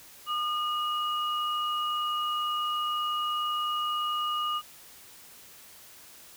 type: tone pair together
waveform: sine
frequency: 1217 / 2895 Hz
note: D#6 / F#7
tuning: -39 / -38 cents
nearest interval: octave + minor third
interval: 1501 cents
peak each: -28 / -33 dBFS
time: 0.26-4.62 s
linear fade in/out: 50 ms
effects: white hiss -51 dBFS RMS until 6.36 s

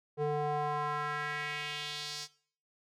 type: tone with band-pass filter sweep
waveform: square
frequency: 148.3 Hz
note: D3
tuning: 17 cents sharp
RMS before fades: -35 dBFS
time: 0.17-2.28 s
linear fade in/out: 50 ms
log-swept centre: 480 to 5500 Hz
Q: 2.2
effects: noise-tail reverb RT60 0.5 s tail -19 dB re dry

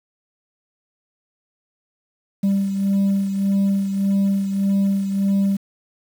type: beating tone pair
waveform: sine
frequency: 196.7 / 198.4 Hz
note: G3 / G3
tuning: +6 / +21 cents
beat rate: 1.7 Hz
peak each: -15 / -22 dBFS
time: 2.43-5.57 s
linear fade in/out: 10 ms
effects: tanh soft clip ceiling -14 dBFS + 7-bit

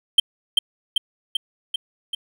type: tone with echo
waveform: triangle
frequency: 3136 Hz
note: G7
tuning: in tune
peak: -7 dBFS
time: 0.18-0.2 s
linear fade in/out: 5 ms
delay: 390 ms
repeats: 5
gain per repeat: -3 dB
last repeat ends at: 2.15 s
effects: none

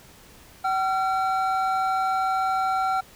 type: tone pair together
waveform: triangle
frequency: 762 / 1366.8 Hz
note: G5 / F6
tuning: -49 / -38 cents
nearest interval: minor seventh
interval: 1011 cents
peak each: -21 / -24 dBFS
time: 0.64-3.01 s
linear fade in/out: 10 ms
effects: pink hiss -50 dBFS RMS until 3.15 s

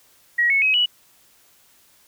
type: tone with pitch steps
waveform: sine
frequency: 1906 / 2202 / 2544 / 2939 Hz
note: A#6 / C#7 / D#7 / F#7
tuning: +38 / -12 / +38 / -12 cents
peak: -15 dBFS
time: 0.38-0.86 s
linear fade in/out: 10 ms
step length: 120 ms
effects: white hiss -56 dBFS RMS until 2.07 s

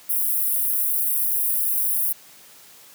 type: high-pass noise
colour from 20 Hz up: white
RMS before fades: -22 dBFS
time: 0.09-2.13 s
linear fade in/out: 10 ms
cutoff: 10000 Hz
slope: 48 dB/octave
effects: white hiss -48 dBFS RMS until 2.94 s + high-pass 100 Hz 12 dB/octave

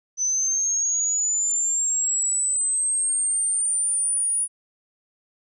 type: linear sweep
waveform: sine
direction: up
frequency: 6020 to 9730 Hz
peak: -20 dBFS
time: 0.17-4.48 s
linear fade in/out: 50 ms
effects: none

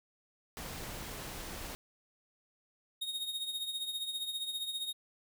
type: noise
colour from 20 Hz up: pink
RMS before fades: -43 dBFS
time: 0.57-1.75 s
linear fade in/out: 0 ms
type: tone with tremolo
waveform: 45% pulse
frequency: 3729 Hz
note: A#7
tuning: in tune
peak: -33 dBFS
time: 3.01-4.93 s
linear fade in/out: 10 ms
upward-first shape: triangle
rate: 15 Hz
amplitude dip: 70%
effects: none

